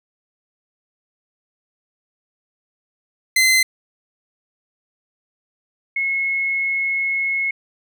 sawtooth / sine tone pair in turn, 2060 / 2177 Hz, C7 / C#7, -28 / -32 cents, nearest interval minor second, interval 96 cents, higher second, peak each -9 / -18 dBFS, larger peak first, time 3.36-3.63 / 5.96-7.51 s, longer second, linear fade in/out 5 ms, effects none

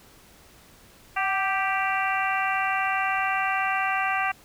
harmonic tone with a mistuned harmonic, 392 Hz, G4, in tune, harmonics 2 / 3 / 4 / 5 / 6 / 7, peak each -27 / -29 / -30 / -31 / -32 / -32 dBFS, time 1.16-4.32 s, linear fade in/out 10 ms, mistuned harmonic 2, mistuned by -48 cents, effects pink hiss -53 dBFS RMS until 4.44 s

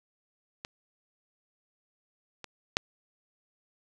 clicks, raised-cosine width 0.2 ms, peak -20 / -23 / -6 dBFS, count 3, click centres 0.649 / 2.443 / 2.769 s, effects none

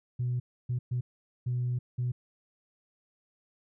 sine tone bursts at uneven times, 123.47 Hz, B2, in tune, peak -26 dBFS, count 5, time 0.19-0.4 / 0.69-0.79 / 0.91-1.01 / 1.46-1.79 / 1.98-2.12 s, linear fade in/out 10 ms, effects tanh soft clip ceiling -24 dBFS

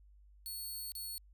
5% pulse tone with dropouts, 4399 Hz, C#8, 14 cents flat, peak -34 dBFS, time 0.46-1.18 s, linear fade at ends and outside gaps 0 ms, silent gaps 0.919-0.952 s, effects added 50 Hz sine -58 dBFS peak until 1.33 s

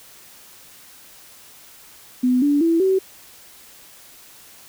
sine tone with pitch steps, 251.2 / 288.6 / 331.5 / 380.7 Hz, B3 / D4 / E4 / F#4, +30 / -30 / +10 / +49 cents, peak -14 dBFS, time 2.23-2.99 s, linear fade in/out 10 ms, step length 190 ms, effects white hiss -46 dBFS RMS until 4.68 s

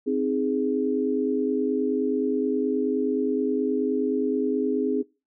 sine chord, Ab major, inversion first, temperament equal, 261.6 / 311.1 / 415.3 Hz, C4 / Eb4 / Ab4, 0 / 0 / 0 cents, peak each -25 / -29 / -25 dBFS, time 0.06-5.03 s, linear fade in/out 20 ms, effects noise-tail reverb RT60 0.3 s tail -24 dB re dry

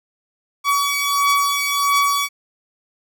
sawtooth beating tone pair, 1134 / 1135.5 Hz, C#6 / C#6, +39 / +41 cents, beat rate 1.5 Hz, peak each -17 / -14 dBFS, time 0.64-2.29 s, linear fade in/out 50 ms, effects none

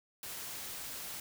white noise, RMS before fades -43 dBFS, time 0.23-1.2 s, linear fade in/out 2 ms, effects none

